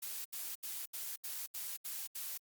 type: noise bursts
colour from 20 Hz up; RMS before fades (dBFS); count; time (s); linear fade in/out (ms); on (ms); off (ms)
blue; -42; 8; 0.02-2.378; 10; 230; 74
effects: Opus 48 kbps